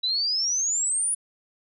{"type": "exponential sweep", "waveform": "sine", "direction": "up", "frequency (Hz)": [3901, 9956], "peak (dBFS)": -22, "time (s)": [0.03, 1.15], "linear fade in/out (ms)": 10, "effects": []}